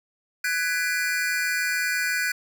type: chord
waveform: square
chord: G# half-diminished seventh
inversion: third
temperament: just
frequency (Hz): 1495.1 / 1661.2 / 1993.5 / 2392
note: F#6 / G#6 / B6 / D7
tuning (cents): +18 / 0 / +16 / +31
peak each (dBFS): -27 / -30 / -32 / -31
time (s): 0.44-2.32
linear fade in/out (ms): 5
effects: none